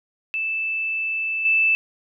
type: tone with level steps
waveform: sine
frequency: 2637 Hz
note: E7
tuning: in tune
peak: -22 / -15 dBFS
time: 0.34-1.75 s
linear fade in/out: 0 ms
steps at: 1.45 s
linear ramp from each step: 5 ms
effects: none